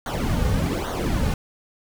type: noise with flanger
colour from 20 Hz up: brown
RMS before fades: -23 dBFS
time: 0.06-1.34 s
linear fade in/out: 2 ms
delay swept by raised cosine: 0.39 to 3.09 ms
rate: 1.2 Hz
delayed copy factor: -0.8
effects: none